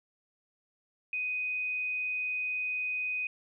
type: tone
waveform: sine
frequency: 2498 Hz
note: D#7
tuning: 6 cents sharp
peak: -30 dBFS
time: 1.13-3.27 s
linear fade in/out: 2 ms
effects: none